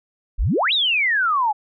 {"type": "exponential two-way sweep", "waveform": "sine", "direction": "up then down", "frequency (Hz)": [32.7, 3959, 811], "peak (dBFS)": -16, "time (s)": [0.38, 1.53], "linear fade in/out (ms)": 20, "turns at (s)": 0.73, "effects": []}